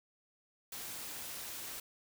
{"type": "noise", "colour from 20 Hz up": "white", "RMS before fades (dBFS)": -44, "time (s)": [0.72, 1.8], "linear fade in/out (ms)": 5, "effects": []}